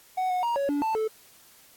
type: tone with pitch steps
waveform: triangle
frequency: 744 / 730 / 942 / 558 / 288.2 / 884 / 437.5 Hz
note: F#5 / F#5 / A#5 / C#5 / D4 / A5 / A4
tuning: +9 / -24 / +18 / +11 / -33 / +8 / -10 cents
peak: -22 dBFS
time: 0.17-1.08 s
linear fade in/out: 10 ms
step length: 130 ms
effects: white hiss -55 dBFS RMS until 1.76 s + AAC 64 kbps